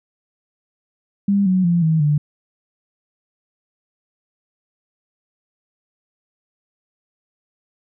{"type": "tone with pitch steps", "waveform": "sine", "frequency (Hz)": [200, 185.53, 172.11, 159.66, 148.11], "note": ["G3", "F#3", "F3", "D#3", "D3"], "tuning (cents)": [35, 5, -25, 45, 15], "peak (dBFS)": -13, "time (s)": [1.28, 2.18], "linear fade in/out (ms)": 5, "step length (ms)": 180, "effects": []}